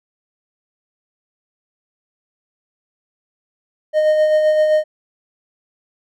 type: tone with tremolo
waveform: triangle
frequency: 616 Hz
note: D#5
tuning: 17 cents flat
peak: -8 dBFS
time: 3.93-4.84 s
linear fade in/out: 50 ms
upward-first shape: sine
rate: 7.7 Hz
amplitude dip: 35%
effects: none